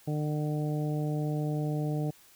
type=harmonic tone; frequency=150.5 Hz; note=D3; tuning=43 cents sharp; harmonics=1 / 2 / 3 / 4 / 5; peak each=-29 / -35 / -39 / -41 / -43 dBFS; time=0.07-2.11 s; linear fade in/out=10 ms; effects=white hiss -58 dBFS RMS until 2.35 s